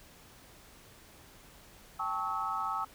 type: chord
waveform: sine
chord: A dominant seventh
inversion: third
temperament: equal with one note detuned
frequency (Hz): 784 / 880 / 1108.7 / 1291.4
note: G5 / A5 / C#6 / E6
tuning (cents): 0 / 0 / 0 / -36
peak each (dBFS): -39 / -38 / -38 / -34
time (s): 1.99-2.85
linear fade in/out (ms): 10
effects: pink hiss -56 dBFS RMS until 2.94 s